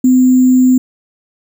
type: tone with sample-and-hold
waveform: sine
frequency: 255.1 Hz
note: C4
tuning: 44 cents flat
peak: -5 dBFS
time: 0.04-0.78 s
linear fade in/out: 5 ms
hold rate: 7350 Hz
effects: none